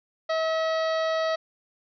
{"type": "harmonic tone", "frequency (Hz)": 643, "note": "E5", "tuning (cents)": -43, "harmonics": [1, 2, 3, 4, 5, 6, 7, 8, 9], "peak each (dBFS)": [-24, -31, -34, -46, -42, -40, -41, -51, -52], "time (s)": [0.29, 1.36], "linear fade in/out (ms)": 10, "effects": []}